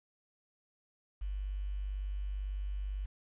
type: tone with quantisation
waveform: sine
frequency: 49 Hz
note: G1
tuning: in tune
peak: -34 dBFS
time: 1.21-3.06 s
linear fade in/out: 10 ms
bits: 10
effects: resampled to 8000 Hz